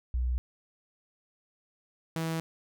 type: tone pair in turn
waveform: sine / sawtooth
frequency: 61.74 / 162.74 Hz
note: B1 / E3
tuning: 0 / -22 cents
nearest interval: octave + perfect fourth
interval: 1678 cents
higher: second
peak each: -26 dBFS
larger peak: neither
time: 0.14-0.38 / 2.16-2.4 s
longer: neither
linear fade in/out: 0 ms
effects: none